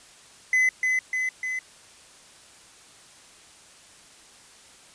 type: tone with echo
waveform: triangle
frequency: 2024 Hz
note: B6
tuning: 42 cents sharp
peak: -16 dBFS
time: 0.53-0.69 s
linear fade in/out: 2 ms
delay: 300 ms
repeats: 3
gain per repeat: -3 dB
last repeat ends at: 1.59 s
effects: white hiss -51 dBFS RMS until 4.94 s + resampled to 22050 Hz